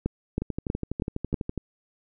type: two click trains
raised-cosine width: 3 ms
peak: -16 / -12 dBFS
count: 15 / 5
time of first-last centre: 0.42-1.577 / 0.06-1.342 s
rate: 12.1 / 3.12 Hz
effects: none